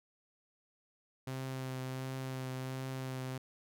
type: tone with vibrato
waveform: sawtooth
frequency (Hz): 130.81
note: C3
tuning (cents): 0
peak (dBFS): -34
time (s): 1.27-3.38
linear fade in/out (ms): 5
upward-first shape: triangle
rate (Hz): 1.4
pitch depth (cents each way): 18
effects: none